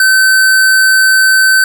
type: tone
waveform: square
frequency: 1535 Hz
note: G6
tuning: 37 cents flat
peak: -6 dBFS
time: 0-1.64 s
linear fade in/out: 2 ms
effects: none